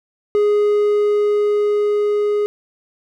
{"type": "tone with level ramp", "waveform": "triangle", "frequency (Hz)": 415.3, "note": "G#4", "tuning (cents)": 0, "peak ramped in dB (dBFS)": [-10, -13], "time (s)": [0.35, 2.46], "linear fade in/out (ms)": 0, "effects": []}